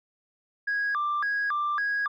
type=tone with vibrato; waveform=sine; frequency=1396.9 Hz; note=F6; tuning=in tune; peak=-23 dBFS; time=0.67-2.08 s; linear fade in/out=10 ms; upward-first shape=square; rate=1.8 Hz; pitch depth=290 cents each way; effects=tanh soft clip ceiling -22 dBFS